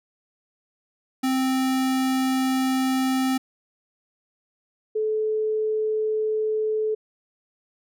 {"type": "tone pair in turn", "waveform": ["square", "sine"], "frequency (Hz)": [261.6, 432.9], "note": ["C4", "A4"], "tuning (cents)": [0, -28], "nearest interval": "major sixth", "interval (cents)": 872, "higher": "second", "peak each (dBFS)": -21, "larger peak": "neither", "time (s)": [[1.23, 3.38], [4.95, 6.95]], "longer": "first", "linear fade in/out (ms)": 10, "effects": []}